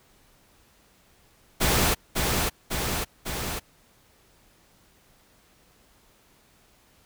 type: noise with echo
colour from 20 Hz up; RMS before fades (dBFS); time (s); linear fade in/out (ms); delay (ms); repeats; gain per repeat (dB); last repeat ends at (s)
pink; -22; 1.6-1.95; 20; 550; 3; -3; 3.6
effects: pink hiss -60 dBFS RMS until 7.05 s